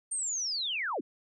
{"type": "linear sweep", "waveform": "sine", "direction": "down", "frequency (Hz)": [8870, 194.6], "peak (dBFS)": -30, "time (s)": [0.11, 1.01], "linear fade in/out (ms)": 10, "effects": []}